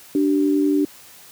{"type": "tone pair together", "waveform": "sine", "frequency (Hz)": [293, 384.1], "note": ["D4", "G4"], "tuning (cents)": [-4, -35], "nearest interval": "perfect fourth", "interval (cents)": 469, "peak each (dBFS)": [-16, -22], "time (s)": [0.15, 0.85], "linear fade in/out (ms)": 2, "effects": ["white hiss -45 dBFS RMS until 1.31 s", "high-pass 60 Hz 12 dB/octave"]}